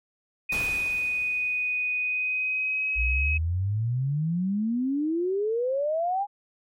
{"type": "tone with pitch glide", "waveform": "sine", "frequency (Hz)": [2487, 2548], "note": ["D#7", "D#7"], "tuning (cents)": [-1, 41], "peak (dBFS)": -24, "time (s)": [0.49, 3.38], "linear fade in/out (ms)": 10, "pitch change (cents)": 42, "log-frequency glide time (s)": [1.99, 2.94]}
{"type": "noise with exponential decay", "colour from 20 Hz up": "pink", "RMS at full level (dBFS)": -33, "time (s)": [0.52, 2.04], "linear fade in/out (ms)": 2, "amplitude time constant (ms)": 330}
{"type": "exponential sweep", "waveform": "sine", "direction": "up", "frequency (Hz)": [55, 828], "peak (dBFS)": -23, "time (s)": [2.95, 6.27], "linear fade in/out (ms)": 50}
{"effects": ["MP3 64 kbps"]}